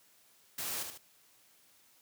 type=noise with echo; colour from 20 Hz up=white; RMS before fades=-38 dBFS; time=0.58-0.83 s; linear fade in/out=5 ms; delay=74 ms; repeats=2; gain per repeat=-6 dB; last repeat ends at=0.978 s; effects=white hiss -65 dBFS RMS until 2.01 s + high-pass 80 Hz 12 dB/octave